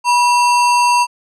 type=tone with sample-and-hold; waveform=sine; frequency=970 Hz; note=B5; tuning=31 cents flat; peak=-9 dBFS; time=0.04-1.07 s; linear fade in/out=50 ms; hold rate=3675 Hz; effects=resampled to 22050 Hz